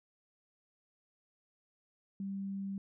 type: tone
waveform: sine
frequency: 196 Hz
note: G3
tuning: in tune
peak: -36 dBFS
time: 2.2-2.78 s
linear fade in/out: 2 ms
effects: none